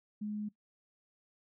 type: tone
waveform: sine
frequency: 210 Hz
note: G#3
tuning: 19 cents sharp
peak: -35 dBFS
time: 0.21-0.49 s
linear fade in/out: 10 ms
effects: noise-tail reverb RT60 0.1 s tail -18 dB re dry